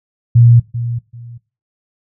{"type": "tone with echo", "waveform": "sine", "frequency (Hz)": 118.5, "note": "A#2", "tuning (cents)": 29, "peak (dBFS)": -4, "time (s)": [0.35, 0.6], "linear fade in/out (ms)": 10, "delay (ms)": 390, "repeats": 2, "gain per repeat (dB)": -13, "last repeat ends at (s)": 1.38, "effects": ["noise-tail reverb RT60 0.3 s tail -19 dB re dry"]}